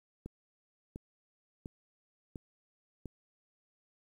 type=click train; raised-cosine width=3 ms; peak=-29 dBFS; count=5; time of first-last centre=0.26-3.057 s; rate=1.43 Hz; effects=10-bit